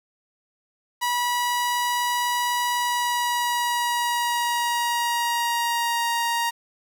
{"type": "tone with pitch glide", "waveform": "sawtooth", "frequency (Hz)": [972, 937.3], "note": ["B5", "A#5"], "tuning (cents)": [-28, 9], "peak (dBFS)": -18, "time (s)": [1.01, 6.51], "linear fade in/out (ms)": 20, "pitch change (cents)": -63, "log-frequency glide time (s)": [2.73, 6.08], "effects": ["8-bit"]}